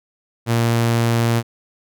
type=tone; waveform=sawtooth; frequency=116.54 Hz; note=A#2; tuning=in tune; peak=-11 dBFS; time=0.46-1.43 s; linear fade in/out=50 ms; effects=none